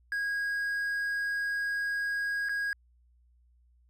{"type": "tone with dropouts", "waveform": "triangle", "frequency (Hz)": 1642, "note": "G#6", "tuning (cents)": -20, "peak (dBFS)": -27, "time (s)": [0.12, 2.73], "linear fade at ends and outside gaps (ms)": 1, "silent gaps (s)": [2.487, 2.493], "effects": ["added 60 Hz sine -61 dBFS peak until 3.89 s"]}